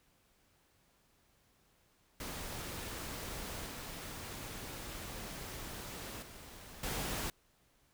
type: noise with level steps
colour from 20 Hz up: pink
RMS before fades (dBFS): -43 / -45 / -52 / -38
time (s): 2.2-7.3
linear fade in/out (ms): 2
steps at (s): 3.66 / 6.22 / 6.83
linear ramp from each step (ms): 5
effects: pink hiss -71 dBFS RMS until 7.93 s